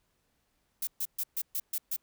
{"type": "noise bursts", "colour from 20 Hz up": "violet", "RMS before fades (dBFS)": -32, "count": 7, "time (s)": [0.82, 1.964], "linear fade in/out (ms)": 5, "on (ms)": 52, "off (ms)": 130, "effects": ["pink hiss -75 dBFS RMS until 2.02 s"]}